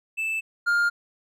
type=tone pair in turn; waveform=triangle; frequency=2637 / 1407.4 Hz; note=E7 / F6; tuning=0 / +13 cents; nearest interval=major seventh; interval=1087 cents; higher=first; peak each=-23 / -17 dBFS; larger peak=second; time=0.17-0.41 / 0.66-0.9 s; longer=neither; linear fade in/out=20 ms; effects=none